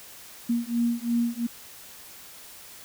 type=beating tone pair; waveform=sine; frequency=234.3 / 237.2 Hz; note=A#3 / A#3; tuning=+9 / +30 cents; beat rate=2.9 Hz; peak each=-26 / -26 dBFS; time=0.49-1.47 s; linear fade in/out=10 ms; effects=white hiss -46 dBFS RMS until 2.84 s